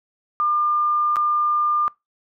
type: tone with dropouts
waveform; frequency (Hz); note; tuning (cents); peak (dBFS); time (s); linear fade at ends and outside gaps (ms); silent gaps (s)
sine; 1200; D6; +37; -17; 0.4-1.88; 0; 1.159-1.167
effects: noise-tail reverb RT60 0.2 s tail -23 dB re dry